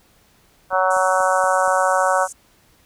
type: harmonic tone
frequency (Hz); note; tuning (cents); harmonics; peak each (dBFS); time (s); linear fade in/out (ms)
186.7; F#3; +16; 3 / 4 / 5 / 6 / 7 / 8; -20 / -21 / -22 / -23 / -23 / -24; 0.7-2.28; 50
type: click train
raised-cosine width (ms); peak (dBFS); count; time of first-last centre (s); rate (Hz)
1; -25; 5; 0.73-1.678; 4.22
type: band-pass noise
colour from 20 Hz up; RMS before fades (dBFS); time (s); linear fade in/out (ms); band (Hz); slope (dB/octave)
pink; -36; 0.9-2.33; 10; 6400 to 9700; 48
effects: pink hiss -56 dBFS RMS until 2.85 s